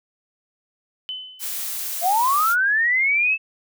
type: tone with exponential decay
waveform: sine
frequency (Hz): 3029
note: F#7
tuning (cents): +40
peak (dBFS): -25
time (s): 1.09-1.74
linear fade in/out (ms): 0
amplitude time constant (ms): 140
type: noise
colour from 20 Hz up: blue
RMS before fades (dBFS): -28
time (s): 1.39-2.56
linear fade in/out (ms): 50
type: linear sweep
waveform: sine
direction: up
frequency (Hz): 659.3 to 2647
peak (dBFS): -16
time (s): 2.01-3.38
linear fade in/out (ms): 50
effects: none